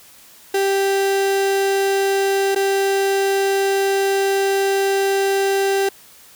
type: tone with dropouts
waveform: 35% pulse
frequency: 392 Hz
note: G4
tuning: in tune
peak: -14 dBFS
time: 0.54-5.89 s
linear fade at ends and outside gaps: 5 ms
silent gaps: 2.549-2.559 s
effects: white hiss -46 dBFS RMS until 6.35 s